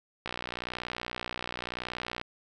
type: click train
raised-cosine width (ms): 0.3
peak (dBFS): -18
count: 120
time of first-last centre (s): 0.26-2.214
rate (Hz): 60.9
effects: none